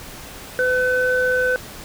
sine tone pair together, 505.2 / 1514 Hz, B4 / F#6, +39 / +39 cents, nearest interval octave + perfect fifth, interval 1900 cents, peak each -18 dBFS, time 0.59-1.56 s, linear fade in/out 0 ms, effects tanh soft clip ceiling -9 dBFS + pink hiss -37 dBFS RMS until 1.84 s

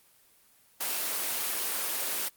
white high-pass noise, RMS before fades -31 dBFS, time 0.8-2.29 s, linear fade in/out 10 ms, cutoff 300 Hz, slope 12 dB/octave, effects white hiss -62 dBFS RMS until 2.36 s + Opus 24 kbps

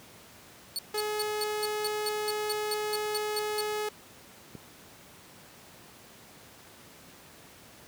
sawtooth tone bursts, 4435 Hz, C#8, in tune, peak -27 dBFS, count 14, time 0.76-3.608 s, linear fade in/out 0 ms, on 27 ms, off 190 ms
sawtooth tone, 423.4 Hz, G#4, 33 cents sharp, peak -26 dBFS, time 0.94-3.89 s, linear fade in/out 5 ms
click, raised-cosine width 3 ms, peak -28 dBFS, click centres 4.552 s
effects pink hiss -52 dBFS RMS until 7.87 s + high-pass 100 Hz 12 dB/octave

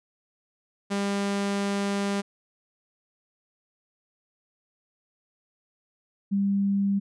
sawtooth / sine tone pair in turn, 200 / 198.62 Hz, G3 / G3, +35 / +23 cents, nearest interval unison, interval 12 cents, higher first, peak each -21 dBFS, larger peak neither, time 0.9-2.22 / 6.31-7 s, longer first, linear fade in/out 20 ms, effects resampled to 22050 Hz

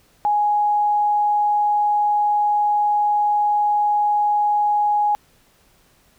sine tone, 832 Hz, G#5, 3 cents sharp, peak -15 dBFS, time 0.25-5.15 s, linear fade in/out 0 ms, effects pink hiss -57 dBFS RMS until 6.18 s

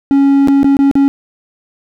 triangle tone with dropouts, 277.2 Hz, C#4, in tune, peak -4 dBFS, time 0.11-1.08 s, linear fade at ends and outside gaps 0 ms, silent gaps 0.474-0.484 / 0.631-0.644 / 0.768-0.79 / 0.913-0.954 s, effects none

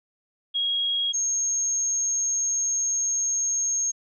sine tone pair in turn, 3290 / 6493 Hz, G#7 / G#8, -17 / -40 cents, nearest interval octave, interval 1177 cents, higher second, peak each -22 dBFS, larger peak neither, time 0.54-1.13 / 1.13-3.92 s, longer second, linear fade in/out 20 ms, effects none

